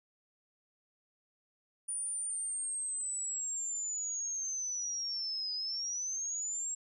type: linear two-way sweep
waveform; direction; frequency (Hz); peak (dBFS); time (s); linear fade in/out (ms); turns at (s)
sine; down then up; 9500 to 4958 to 7610; -34; 1.88-6.75; 10; 5.54
effects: none